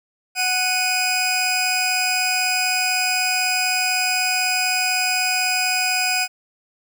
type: tone pair together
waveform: 20% pulse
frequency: 740 / 2489 Hz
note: F#5 / D#7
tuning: 0 / 0 cents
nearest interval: octave + major sixth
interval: 2100 cents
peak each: -18 / -15 dBFS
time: 0.35-6.28 s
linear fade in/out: 50 ms
effects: none